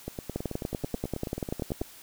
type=two click trains; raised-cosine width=2 ms; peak=-16 / -20 dBFS; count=16 / 17; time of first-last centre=0.36-1.816 / 0.08-1.813 s; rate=10.3 / 9.23 Hz; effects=white hiss -50 dBFS RMS until 2.02 s